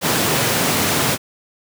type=high-pass noise; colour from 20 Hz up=pink; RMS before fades=-18 dBFS; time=0.01-1.18 s; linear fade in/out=50 ms; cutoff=110 Hz; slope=24 dB/octave; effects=none